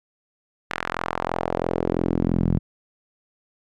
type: tone with band-pass filter sweep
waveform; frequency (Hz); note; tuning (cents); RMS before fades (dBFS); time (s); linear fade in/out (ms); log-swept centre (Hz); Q
sawtooth; 43; F1; -26; -24; 0.7-2.59; 10; 1800 to 160; 1.5
effects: none